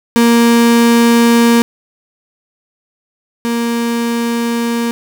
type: tone pair in turn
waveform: 35% pulse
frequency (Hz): 234.1 / 234.1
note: A#3 / A#3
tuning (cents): +8 / +8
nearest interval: unison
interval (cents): 0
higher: neither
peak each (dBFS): -5 / -12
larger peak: first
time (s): 0.16-1.62 / 3.45-4.91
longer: neither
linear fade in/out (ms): 0
effects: none